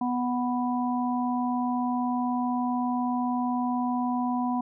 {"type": "harmonic tone", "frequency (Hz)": 246.9, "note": "B3", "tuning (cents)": 0, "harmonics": [1, 3, 4], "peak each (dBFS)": [-26, -31, -32], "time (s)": [0.01, 4.61], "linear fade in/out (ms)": 5, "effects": []}